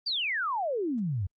sine exponential sweep, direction down, 4842 to 86.1 Hz, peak -27 dBFS, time 0.06-1.27 s, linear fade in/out 10 ms, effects Opus 48 kbps

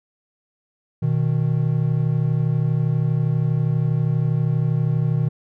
triangle tone pair together, 123.47 / 155.92 Hz, B2 / D#3, 0 / +4 cents, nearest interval major third, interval 404 cents, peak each -18 dBFS, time 1.02-5.29 s, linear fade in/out 10 ms, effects none

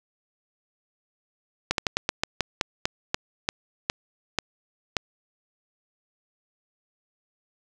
slowing click train, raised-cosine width 0.2 ms, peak -5 dBFS, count 14, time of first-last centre 1.71-4.968 s, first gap 72 ms, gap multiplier 1.19, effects none

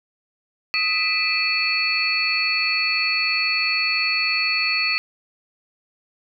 sine tone cluster, 1268 / 1994 / 2412 / 2612 / 4415 Hz, D#6 / B6 / D7 / E7 / C#8, +32 / +16 / +46 / -17 / -8 cents, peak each -31 / -28 / -25 / -23 / -23 dBFS, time 0.74-4.98 s, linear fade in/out 0 ms, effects none

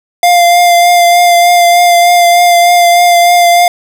square tone with vibrato, 698.5 Hz, F5, in tune, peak -4 dBFS, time 0.23-3.68 s, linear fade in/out 2 ms, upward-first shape triangle, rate 3.3 Hz, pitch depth 21 cents each way, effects none

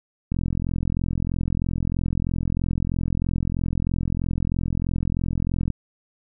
click train, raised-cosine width 5 ms, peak -12 dBFS, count 233, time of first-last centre 0.32-5.703 s, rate 43.1 Hz, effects none

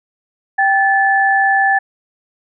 sine tone pair together, 784 / 1738.3 Hz, G5 / A6, 0 / -21 cents, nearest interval octave + major second, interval 1379 cents, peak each -13 dBFS, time 0.58-1.79 s, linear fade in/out 10 ms, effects none

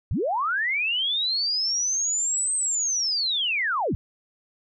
sine linear two-way sweep, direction up then down, 56.5 to 8350 to 56.5 Hz, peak -22 dBFS, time 0.11-3.95 s, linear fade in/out 0 ms, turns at 2.55 s, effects none

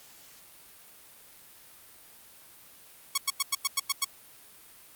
5% pulse tone bursts, 1108.7 Hz, C#6, in tune, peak -12 dBFS, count 8, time 3.15-4.046 s, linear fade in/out 5 ms, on 28 ms, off 96 ms, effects white hiss -53 dBFS RMS until 4.95 s + Opus 48 kbps

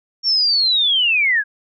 sine linear sweep, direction down, 5540 to 1594 Hz, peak -13 dBFS, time 0.23-1.44 s, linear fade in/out 50 ms, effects none

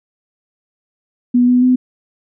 sine tone with pitch steps, 245.3 / 248.2 / 253 Hz, B3 / B3 / B3, -12 / +9 / +42 cents, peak -8 dBFS, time 1.34-1.76 s, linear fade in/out 10 ms, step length 140 ms, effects none

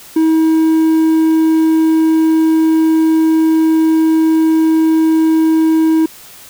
triangle tone, 319.9 Hz, D#4, 48 cents sharp, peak -6 dBFS, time 0.16-6.06 s, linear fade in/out 5 ms, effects white hiss -37 dBFS RMS until 6.49 s

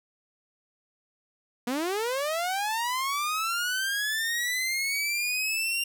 sawtooth linear sweep, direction up, 233.1 to 2794 Hz, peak -23 dBFS, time 1.67-5.84 s, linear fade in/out 5 ms, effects none

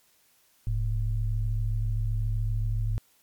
sine tone pair together, 40.53 / 108.2 Hz, E1 / A2, -29 / -29 cents, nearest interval octave + perfect fourth, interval 1700 cents, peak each -27 / -27 dBFS, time 0.67-2.98 s, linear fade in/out 0 ms, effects white hiss -64 dBFS RMS until 3.22 s + MP3 96 kbps

